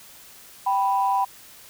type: tone pair together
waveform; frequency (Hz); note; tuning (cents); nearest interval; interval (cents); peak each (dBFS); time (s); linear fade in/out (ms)
sine; 782 / 987.8; G5 / B5; -4 / 0; major third; 404; -21; 0.66-1.25; 10
effects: tanh soft clip ceiling -11 dBFS + white hiss -47 dBFS RMS until 1.69 s